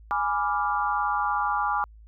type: chord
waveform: sine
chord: G# diminished seventh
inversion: none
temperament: equal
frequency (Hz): 830.6 / 987.8 / 1174.7 / 1396.9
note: G#5 / B5 / D6 / F6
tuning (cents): 0 / 0 / 0 / 0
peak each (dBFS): -27 / -30 / -27 / -31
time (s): 0.11-1.84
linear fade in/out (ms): 0
effects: added 54 Hz sine -46 dBFS peak until 2.07 s